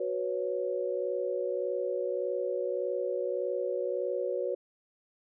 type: chord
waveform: sine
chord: F# suspended fourth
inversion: none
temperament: just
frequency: 370 / 493.3 / 555 Hz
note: F#4 / B4 / C#5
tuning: 0 / -2 / +2 cents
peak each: -34 / -33 / -33 dBFS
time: 0-4.55 s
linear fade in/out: 5 ms
effects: none